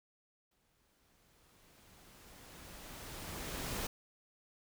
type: noise with exponential growth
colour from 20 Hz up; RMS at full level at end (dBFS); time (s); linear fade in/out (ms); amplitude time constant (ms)
pink; -38; 0.51-3.87; 5; 730
effects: none

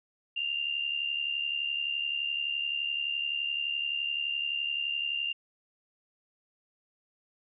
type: tone with amplitude modulation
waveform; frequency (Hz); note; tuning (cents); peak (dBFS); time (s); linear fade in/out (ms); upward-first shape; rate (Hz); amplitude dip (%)
sine; 2794; F7; 0; -26; 0.36-5.33; 10; sine; 71.7; 65
effects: none

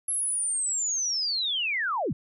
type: linear sweep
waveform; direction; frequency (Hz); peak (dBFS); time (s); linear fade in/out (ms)
sine; down; 11175 to 87.7; -25; 0.08-2.13; 5
effects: none

